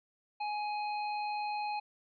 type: tone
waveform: square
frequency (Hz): 836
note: G#5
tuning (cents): +11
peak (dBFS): -34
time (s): 0.4-1.8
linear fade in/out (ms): 10
effects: resampled to 11025 Hz